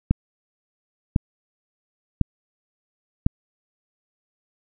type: click train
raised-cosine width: 5 ms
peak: -4 dBFS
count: 4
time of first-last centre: 0.11-3.265 s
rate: 0.951 Hz
effects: none

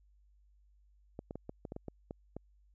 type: clicks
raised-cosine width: 2 ms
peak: -28 dBFS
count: 10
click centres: 1.191 / 1.309 / 1.356 / 1.494 / 1.652 / 1.721 / 1.764 / 1.883 / 2.109 / 2.366 s
effects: added 50 Hz sine -63 dBFS peak until 2.74 s

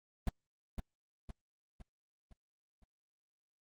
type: noise with echo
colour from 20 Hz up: brown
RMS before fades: -31 dBFS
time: 0.27-0.29 s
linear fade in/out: 2 ms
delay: 510 ms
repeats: 5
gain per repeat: -6 dB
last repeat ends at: 2.84 s
effects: Opus 32 kbps

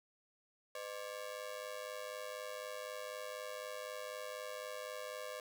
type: ring-modulated tone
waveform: sawtooth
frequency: 559 Hz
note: C#5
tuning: 14 cents sharp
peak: -36 dBFS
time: 0.75-5.4 s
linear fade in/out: 2 ms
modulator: 52 Hz
effects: none

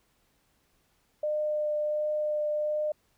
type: tone with vibrato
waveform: sine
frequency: 603 Hz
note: D5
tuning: 46 cents sharp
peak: -26 dBFS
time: 1.23-2.92 s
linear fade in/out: 5 ms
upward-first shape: triangle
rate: 1.4 Hz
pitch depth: 10 cents each way
effects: pink hiss -70 dBFS RMS until 3.17 s

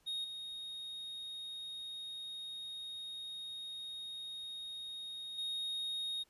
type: tone with level steps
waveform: triangle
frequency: 3729 Hz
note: A#7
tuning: in tune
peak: -35 / -41 / -35 dBFS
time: 0.06-6.24 s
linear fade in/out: 20 ms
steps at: 0.24 / 5.38 s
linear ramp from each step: 5 ms
effects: pink hiss -72 dBFS RMS until 6.29 s + resampled to 32000 Hz

